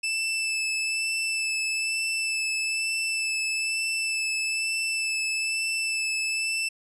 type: tone with vibrato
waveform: sawtooth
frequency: 2637 Hz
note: E7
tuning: in tune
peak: -22 dBFS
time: 0.03-6.69 s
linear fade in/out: 10 ms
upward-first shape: sine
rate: 1.1 Hz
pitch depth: 14 cents each way
effects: resampled to 24000 Hz